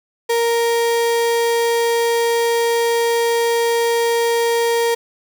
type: tone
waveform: 35% pulse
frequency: 466.2 Hz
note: A#4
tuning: in tune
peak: -13 dBFS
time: 0.29-4.95 s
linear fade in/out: 10 ms
effects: 8-bit